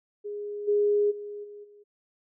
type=tone with level steps; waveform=sine; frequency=412.9 Hz; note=G#4; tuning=10 cents flat; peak=-32 / -20 / -35 / -41 / -50 dBFS; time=0.24-1.84 s; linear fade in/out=20 ms; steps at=0.67 / 1.1 / 1.43 / 1.63 s; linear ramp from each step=20 ms; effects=none